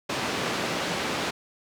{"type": "band-pass noise", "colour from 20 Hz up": "pink", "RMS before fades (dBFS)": -29, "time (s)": [0.09, 1.31], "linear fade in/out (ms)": 10, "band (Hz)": [200, 4900], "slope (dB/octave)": 12, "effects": []}